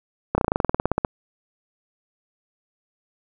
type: slowing click train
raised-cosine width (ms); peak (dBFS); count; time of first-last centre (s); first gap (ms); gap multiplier
1; -5; 16; 0.35-1.048; 30; 1.06
effects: none